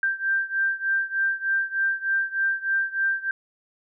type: beating tone pair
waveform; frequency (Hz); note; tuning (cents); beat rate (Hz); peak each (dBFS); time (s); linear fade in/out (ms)
sine; 1575 / 1578.3; G6 / G6; +8 / +11; 3.3; -24 / -26; 0.03-3.31; 2
effects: none